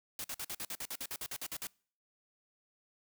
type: noise bursts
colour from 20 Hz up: white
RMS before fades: -40 dBFS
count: 15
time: 0.19-1.67 s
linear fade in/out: 2 ms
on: 52 ms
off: 50 ms
effects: noise-tail reverb RT60 0.5 s tail -26 dB re dry